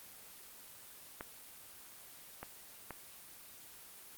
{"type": "clicks", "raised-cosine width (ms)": 0.5, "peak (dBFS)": -27, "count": 3, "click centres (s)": [1.209, 2.43, 2.907], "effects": ["white hiss -54 dBFS RMS until 4.17 s", "Opus 24 kbps"]}